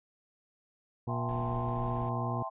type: harmonic tone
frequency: 119.8 Hz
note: A#2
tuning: 48 cents sharp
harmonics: 1 / 2 / 3 / 4 / 6 / 7 / 8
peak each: -33 / -39 / -43 / -45 / -49 / -50 / -51 dBFS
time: 1.07-2.43 s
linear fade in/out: 5 ms
type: chord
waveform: sine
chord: A minor seventh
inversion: second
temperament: equal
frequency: 659.3 / 784 / 880 / 1046.5 Hz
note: E5 / G5 / A5 / C6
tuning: 0 / 0 / 0 / 0 cents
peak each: -40 / -41 / -43 / -38 dBFS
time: 1.08-2.5 s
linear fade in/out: 20 ms
type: noise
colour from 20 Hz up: brown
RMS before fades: -43 dBFS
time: 1.29-2.09 s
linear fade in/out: 0 ms
effects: resampled to 8000 Hz